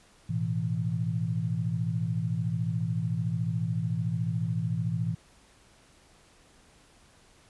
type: chord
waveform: sine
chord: A suspended second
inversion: none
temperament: just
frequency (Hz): 110 / 123.75 / 165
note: A2 / B2 / E3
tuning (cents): 0 / +4 / +2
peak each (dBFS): -31 / -32 / -30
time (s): 0.29-5.15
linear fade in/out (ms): 10
effects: pink hiss -59 dBFS RMS until 7.49 s + resampled to 24000 Hz